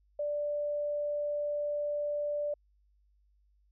sine tone, 587.3 Hz, D5, in tune, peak -30 dBFS, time 0.19-2.54 s, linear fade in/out 5 ms, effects added 50 Hz sine -65 dBFS peak until 3.71 s

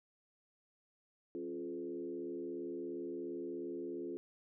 sine tone with frequency modulation, 349.2 Hz, F4, in tune, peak -39 dBFS, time 1.35-4.17 s, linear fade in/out 0 ms, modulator 77.1 Hz, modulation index 1.1, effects none

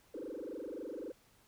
sine tone with frequency modulation, 407.8 Hz, G#4, 32 cents flat, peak -39 dBFS, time 0.14-1.12 s, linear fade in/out 5 ms, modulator 23.7 Hz, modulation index 5.2, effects tanh soft clip ceiling -37 dBFS + pink hiss -67 dBFS RMS until 1.47 s

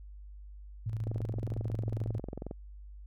sine tone with tremolo, 110 Hz, A2, in tune, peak -30 dBFS, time 0.86-2.19 s, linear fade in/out 5 ms, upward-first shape square, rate 14 Hz, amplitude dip 50%
click train, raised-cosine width 2 ms, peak -25 dBFS, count 33, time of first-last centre 1.07-2.511 s, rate 22.2 Hz
effects added 50 Hz sine -45 dBFS peak until 3.06 s

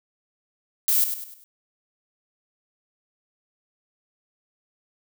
violet noise with echo, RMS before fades -20 dBFS, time 0.88-1.04 s, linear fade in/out 0 ms, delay 100 ms, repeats 4, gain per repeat -8 dB, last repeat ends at 1.44 s, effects none

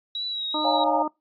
sine tone with vibrato, 3868 Hz, B7, 37 cents flat, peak -27 dBFS, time 0.15-0.84 s, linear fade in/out 2 ms, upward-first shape triangle, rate 2.3 Hz, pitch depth 46 cents each way
violet noise with exponential decay, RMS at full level -42 dBFS, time 0.5-0.58 s, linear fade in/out 1 ms, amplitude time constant 16 ms
harmonic tone, 305.7 Hz, D#4, 30 cents flat, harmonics 1 / 2 / 3 / 4, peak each -29 / -32 / -28 / -32 dBFS, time 0.54-1.08 s, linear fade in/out 5 ms
sine chord, Bb minor seventh, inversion first, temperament equal, 554.4 / 698.5 / 830.6 / 932.3 Hz, Db5 / F5 / Ab5 / Bb5, 0 / 0 / 0 / 0 cents, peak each -26 dBFS, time 0.64-1.03 s, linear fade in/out 10 ms
effects noise-tail reverb RT60 0.2 s tail -23 dB re dry + resampled to 11025 Hz

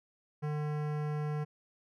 sine tone with hard clipping, 150 Hz, D3, 37 cents sharp, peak -34 dBFS, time 0.42-1.45 s, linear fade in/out 20 ms, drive 18 dB, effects none

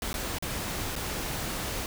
pink noise with dropouts, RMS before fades -33 dBFS, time 0.02-1.86 s, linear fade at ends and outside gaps 1 ms, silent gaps 0.13-0.141 / 0.385-0.424 / 0.955-0.962 s, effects none

